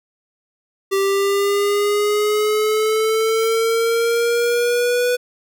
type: exponential sweep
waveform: square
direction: up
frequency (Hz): 389.6 to 493.9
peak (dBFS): -16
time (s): 0.91-5.17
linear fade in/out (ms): 20
effects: none